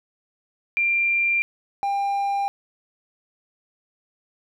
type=tone pair in turn; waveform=sine / triangle; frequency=2378 / 798.2 Hz; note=D7 / G5; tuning=+21 / +31 cents; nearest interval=octave + perfect fifth; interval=1890 cents; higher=first; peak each=-18 / -19 dBFS; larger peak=first; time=0.77-1.42 / 1.83-2.48 s; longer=neither; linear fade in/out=0 ms; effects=none